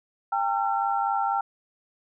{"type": "tone cluster", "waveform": "sine", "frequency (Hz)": [797, 901, 1356], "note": ["G5", "A5", "E6"], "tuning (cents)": [28, 41, 49], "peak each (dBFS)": [-25, -28, -29], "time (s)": [0.32, 1.41], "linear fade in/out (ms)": 5, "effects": []}